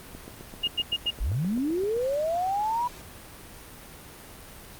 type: click train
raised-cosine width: 2 ms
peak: -28 dBFS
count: 15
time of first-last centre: 0.15-1.966 s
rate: 7.71 Hz
type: tone bursts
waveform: sine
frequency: 2846 Hz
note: F7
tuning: 32 cents sharp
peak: -22 dBFS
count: 4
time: 0.63-1.107 s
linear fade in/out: 10 ms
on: 48 ms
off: 95 ms
type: linear sweep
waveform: sine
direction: up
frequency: 33.65 to 987.8 Hz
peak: -24 dBFS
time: 1.2-2.88 s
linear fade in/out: 10 ms
effects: pink hiss -45 dBFS RMS until 4.79 s + Opus 32 kbps